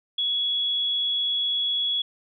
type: tone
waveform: sine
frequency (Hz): 3364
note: G#7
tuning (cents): +22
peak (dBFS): -22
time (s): 0.18-2.02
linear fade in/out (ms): 5
effects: none